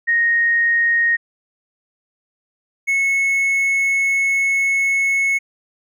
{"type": "tone pair in turn", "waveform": ["sine", "triangle"], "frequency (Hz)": [1864.7, 2194], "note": ["A#6", "C#7"], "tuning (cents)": [0, -18], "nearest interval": "minor third", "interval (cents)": 282, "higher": "second", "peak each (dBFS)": -13, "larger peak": "neither", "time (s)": [[0.07, 1.17], [2.87, 5.39]], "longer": "second", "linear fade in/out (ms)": 20, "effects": []}